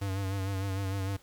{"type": "tone with vibrato", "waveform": "square", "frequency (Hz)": 97, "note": "G2", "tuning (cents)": -18, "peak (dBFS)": -31, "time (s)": [0.01, 1.17], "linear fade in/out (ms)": 10, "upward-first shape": "sine", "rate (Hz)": 6.6, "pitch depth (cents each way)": 45, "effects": ["pink hiss -60 dBFS RMS until 1.22 s"]}